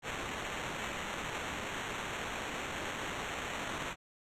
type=noise with sample-and-hold; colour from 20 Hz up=blue; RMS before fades=-39 dBFS; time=0.02-3.96 s; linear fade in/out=50 ms; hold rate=4900 Hz; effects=low-pass 8000 Hz 12 dB/octave